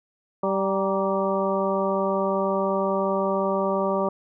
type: harmonic tone with a mistuned harmonic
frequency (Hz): 194.5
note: G3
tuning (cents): -13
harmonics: 1 / 2 / 3 / 4 / 5 / 6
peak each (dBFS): -28 / -27 / -25 / -33 / -30 / -30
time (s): 0.43-4.09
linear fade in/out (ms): 5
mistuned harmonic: 5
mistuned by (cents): -51
effects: none